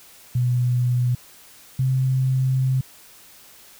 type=tone pair in turn; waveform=sine; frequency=123.5 / 130.81 Hz; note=B2 / C3; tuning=0 / 0 cents; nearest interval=minor second; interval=100 cents; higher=second; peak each=-17 dBFS; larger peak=neither; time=0.35-1.15 / 1.79-2.81 s; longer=second; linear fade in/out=5 ms; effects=white hiss -48 dBFS RMS until 3.79 s